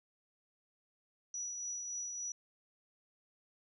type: tone with tremolo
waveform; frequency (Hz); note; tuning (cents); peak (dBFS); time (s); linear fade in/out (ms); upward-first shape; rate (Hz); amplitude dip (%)
sine; 5870; F#8; -15; -37; 1.34-2.32; 2; triangle; 3.5; 35
effects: none